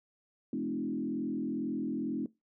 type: tone with frequency modulation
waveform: sine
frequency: 264.8 Hz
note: C4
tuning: 21 cents sharp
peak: -31 dBFS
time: 0.53-2.26 s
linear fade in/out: 2 ms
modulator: 42.2 Hz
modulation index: 1.5
effects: noise-tail reverb RT60 0.2 s tail -20 dB re dry